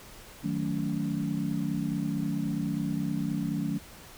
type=chord; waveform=sine; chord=D# half-diminished seventh; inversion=none; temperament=equal with one note detuned; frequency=155.56 / 185 / 220 / 283.7 Hz; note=D#3 / F#3 / A3 / C#4; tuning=0 / 0 / 0 / +40 cents; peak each=-33 dBFS; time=0.43-3.79 s; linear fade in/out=20 ms; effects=pink hiss -49 dBFS RMS until 4.17 s